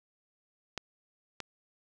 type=clicks; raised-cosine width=0.2 ms; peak=-17 / -20 dBFS; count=2; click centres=0.777 / 1.403 s; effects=none